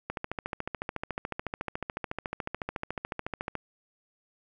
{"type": "click train", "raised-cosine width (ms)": 0.5, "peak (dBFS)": -17, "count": 49, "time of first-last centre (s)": [0.1, 3.553], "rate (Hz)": 13.9, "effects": []}